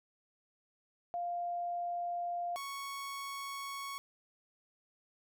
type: tone pair in turn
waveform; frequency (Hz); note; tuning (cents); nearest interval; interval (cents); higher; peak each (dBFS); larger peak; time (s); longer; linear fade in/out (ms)
sine / sawtooth; 698.5 / 1108.8; F5 / C#6; 0 / 0; minor sixth; 800; second; -34 / -36; first; 1.14-2.56 / 2.56-3.98; neither; 0
effects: none